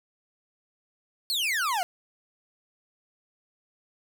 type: exponential sweep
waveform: 40% pulse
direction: down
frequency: 4500 to 685 Hz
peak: -24 dBFS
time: 1.3-1.83 s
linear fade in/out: 0 ms
effects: none